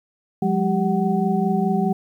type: tone cluster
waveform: sine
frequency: 178.9 / 203.7 / 391.2 / 749 Hz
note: F3 / G#3 / G4 / F#5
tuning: +42 / -33 / -4 / +21 cents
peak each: -22 / -21 / -25 / -25 dBFS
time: 0.42-1.93 s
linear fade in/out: 5 ms
effects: 9-bit